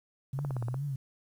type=tone with vibrato; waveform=sine; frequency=130 Hz; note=C3; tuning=11 cents flat; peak=-31 dBFS; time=0.33-0.96 s; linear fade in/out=5 ms; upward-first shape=triangle; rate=2.4 Hz; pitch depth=210 cents each way
type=click train; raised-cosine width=1 ms; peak=-25 dBFS; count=7; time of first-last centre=0.39-0.743 s; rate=17 Hz
effects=10-bit